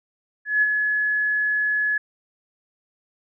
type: tone with ADSR envelope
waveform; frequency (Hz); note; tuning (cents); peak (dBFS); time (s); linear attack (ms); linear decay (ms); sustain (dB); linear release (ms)
sine; 1700; G#6; +40; -14; 0.45-1.98; 170; 36; -5; 6
effects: none